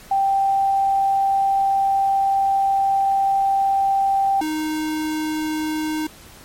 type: tone pair in turn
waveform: sine / square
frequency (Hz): 784 / 309.9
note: G5 / D#4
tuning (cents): 0 / -7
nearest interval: octave + major third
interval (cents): 1607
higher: first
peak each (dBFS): -15 / -22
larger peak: first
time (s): 0.11-4.41 / 4.41-6.07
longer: first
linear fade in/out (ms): 5
effects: pink hiss -44 dBFS RMS until 6.44 s + MP3 64 kbps